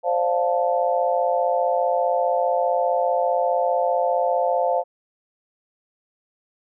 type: chord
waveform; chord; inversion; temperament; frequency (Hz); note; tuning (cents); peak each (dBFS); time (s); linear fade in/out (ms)
sine; D minor seventh; third; equal with one note detuned; 523.3 / 583.3 / 698.5 / 880; C5 / D5 / F5 / A5; 0 / -12 / 0 / 0; -22 / -26 / -22 / -26; 0.03-4.84; 50
effects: none